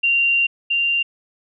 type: tone pair in turn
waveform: sine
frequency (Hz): 2769 / 2779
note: F7 / F7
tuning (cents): -15 / -9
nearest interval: unison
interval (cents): 6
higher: second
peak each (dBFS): -14 / -16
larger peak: first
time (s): 0.03-0.47 / 0.7-1.03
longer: first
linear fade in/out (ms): 10
effects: none